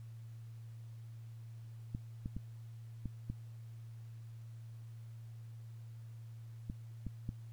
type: clicks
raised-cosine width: 5 ms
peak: -27 dBFS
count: 8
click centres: 1.949 / 2.259 / 2.366 / 3.057 / 3.3 / 6.699 / 7.067 / 7.291 s
effects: added 114 Hz sine -47 dBFS peak until 7.52 s + pink hiss -70 dBFS RMS until 7.52 s